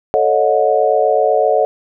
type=chord; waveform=sine; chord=D# half-diminished seventh; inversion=second; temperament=equal with one note detuned; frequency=440 / 554.4 / 622.3 / 727.7 Hz; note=A4 / C#5 / D#5 / F#5; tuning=0 / 0 / 0 / -29 cents; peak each=-16 dBFS; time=0.14-1.65 s; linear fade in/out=0 ms; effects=none